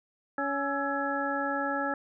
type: harmonic tone with a mistuned harmonic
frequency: 280 Hz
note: C#4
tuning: 18 cents sharp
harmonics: 1 / 2 / 3 / 5 / 6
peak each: -34 / -34 / -34 / -34 / -34 dBFS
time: 0.38-1.94 s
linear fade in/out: 2 ms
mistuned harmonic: 5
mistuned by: -89 cents
effects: none